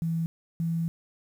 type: tone pair in turn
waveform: sine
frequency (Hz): 164.81 / 165.96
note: E3 / E3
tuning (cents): 0 / +12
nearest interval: unison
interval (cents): 12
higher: second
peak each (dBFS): -25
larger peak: neither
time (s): 0.02-0.26 / 0.6-0.88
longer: second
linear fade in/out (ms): 0
effects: 9-bit